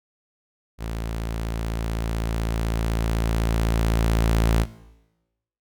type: tone with level ramp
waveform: sawtooth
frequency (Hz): 55.9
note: A1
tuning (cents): +28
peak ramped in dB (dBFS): -24 to -13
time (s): 0.78-4.66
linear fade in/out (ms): 50
effects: noise-tail reverb RT60 1.0 s tail -18 dB re dry